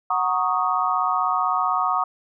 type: chord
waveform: sine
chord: D# minor seventh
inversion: first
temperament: equal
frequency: 740 / 932.3 / 1108.7 / 1244.5 Hz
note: F#5 / A#5 / C#6 / D#6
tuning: 0 / 0 / 0 / 0 cents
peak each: -25 / -27 / -24 / -23 dBFS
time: 0.1-2.04 s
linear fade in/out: 5 ms
effects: none